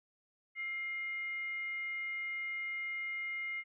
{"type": "tone with frequency modulation", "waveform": "sine", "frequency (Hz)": 2117, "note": "C7", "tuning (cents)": 20, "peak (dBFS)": -36, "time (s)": [0.55, 3.64], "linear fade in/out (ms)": 50, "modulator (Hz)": 786, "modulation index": 0.24, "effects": []}